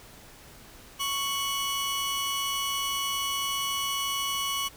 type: tone pair together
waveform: sawtooth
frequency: 1108.7 / 2960 Hz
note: C#6 / F#7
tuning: 0 / 0 cents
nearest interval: octave + perfect fourth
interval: 1700 cents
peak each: -27 / -27 dBFS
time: 0.99-4.69 s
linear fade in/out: 20 ms
effects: pink hiss -50 dBFS RMS until 4.76 s